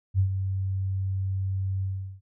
sine tone with ADSR envelope, 95.8 Hz, G2, 39 cents flat, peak -17 dBFS, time 0.14-2.21 s, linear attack 51 ms, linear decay 92 ms, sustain -8 dB, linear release 380 ms, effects none

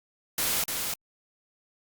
white noise with echo, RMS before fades -27 dBFS, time 0.38-0.64 s, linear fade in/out 2 ms, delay 300 ms, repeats 1, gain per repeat -4 dB, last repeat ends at 0.94 s, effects Opus 48 kbps

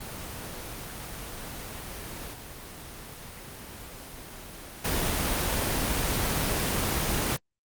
pink noise with level steps, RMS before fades -38 / -42 / -27 dBFS, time 0-7.37 s, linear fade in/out 10 ms, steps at 2.33 / 4.84 s, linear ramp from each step 10 ms, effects Opus 24 kbps

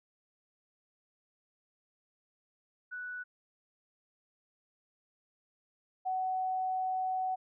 sine tone pair in turn, 1480 / 748.6 Hz, F#6 / F#5, 0 / +20 cents, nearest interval octave, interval 1180 cents, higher first, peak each -38 / -30 dBFS, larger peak second, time 2.91-3.24 / 6.05-7.36 s, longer second, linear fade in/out 20 ms, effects none

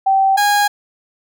sine / 30% pulse tone pair in turn, 775 / 821.1 Hz, G5 / G#5, -20 / -20 cents, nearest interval minor second, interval 100 cents, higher second, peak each -10 / -9 dBFS, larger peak second, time 0.06-0.37 / 0.37-0.68 s, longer neither, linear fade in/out 10 ms, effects none

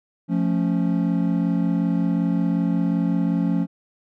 triangle chord, F augmented, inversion none, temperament equal, 174.61 / 220 / 277.2 Hz, F3 / A3 / C#4, 0 / 0 / 0 cents, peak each -19 / -23 / -22 dBFS, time 0.28-3.67 s, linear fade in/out 50 ms, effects none

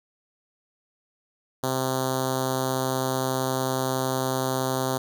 5% pulse tone with notch filter, 130.81 Hz, C3, in tune, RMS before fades -26 dBFS, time 1.63-4.98 s, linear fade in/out 5 ms, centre 2100 Hz, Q 0.62, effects none

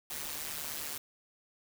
white noise with amplitude modulation, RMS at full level -36 dBFS, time 0.1-0.98 s, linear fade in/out 5 ms, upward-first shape sine, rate 149 Hz, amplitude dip 75%, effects none

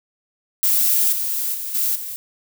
violet noise with level steps, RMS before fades -17 / -23 / -28 / -20 / -30 dBFS, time 0.63-2.16 s, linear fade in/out 0 ms, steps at 1.12 / 1.54 / 1.74 / 1.95 s, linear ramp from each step 10 ms, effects none

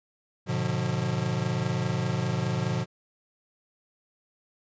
square chord, G# diminished seventh, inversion none, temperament just, 103.83 / 124.59 / 149.51 / 179.41 Hz, G#2 / B2 / D3 / F3, 0 / +16 / +31 / +47 cents, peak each -35 / -30 / -33 / -32 dBFS, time 0.46-2.86 s, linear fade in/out 50 ms, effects resampled to 16000 Hz

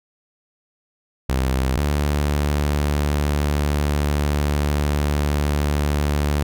sawtooth tone pair in turn, 65.41 / 73.18 Hz, C2 / D2, 0 / -6 cents, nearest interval major second, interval 194 cents, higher second, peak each -14 dBFS, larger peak neither, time 1.29-1.77 / 1.77-6.43 s, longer second, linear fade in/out 5 ms, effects none

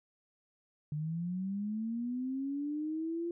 sine linear sweep, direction up, 146.83 to 345.2 Hz, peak -33 dBFS, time 0.92-3.31 s, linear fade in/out 2 ms, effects none

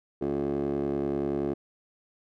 15% pulse tone with band-pass filter, 70.4 Hz, C#2, 27 cents sharp, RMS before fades -29 dBFS, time 0.21-1.54 s, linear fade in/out 10 ms, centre 400 Hz, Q 6.4, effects none

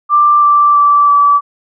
sine tone with pitch steps, 1181 / 1171.5 / 1162.1 / 1152.7 Hz, D6 / D6 / D6 / D6, +9 / -5 / -19 / -33 cents, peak -5 dBFS, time 0.09-1.41 s, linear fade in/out 50 ms, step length 330 ms, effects none

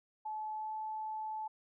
sine tone with pitch glide, 862 to 868 Hz, A5 to A5, -36 to -24 cents, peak -37 dBFS, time 0.25-1.48 s, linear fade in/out 10 ms, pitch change +12 cents, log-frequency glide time 0.53-0.73 s, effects none

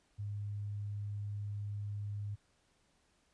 sine tone, 102.7 Hz, G#2, 19 cents flat, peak -37 dBFS, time 0.18-2.36 s, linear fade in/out 20 ms, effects pink hiss -73 dBFS RMS until 3.33 s + resampled to 22050 Hz

